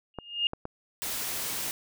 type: tone with exponential growth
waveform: sine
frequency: 2834 Hz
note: F7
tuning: 25 cents sharp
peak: -20 dBFS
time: 0.14-0.47 s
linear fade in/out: 1 ms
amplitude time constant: 70 ms
type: clicks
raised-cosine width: 1 ms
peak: -20 dBFS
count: 3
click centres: 0.187 / 0.534 / 0.654 s
type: noise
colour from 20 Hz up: white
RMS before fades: -33 dBFS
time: 1.02-1.71 s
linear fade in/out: 0 ms
effects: none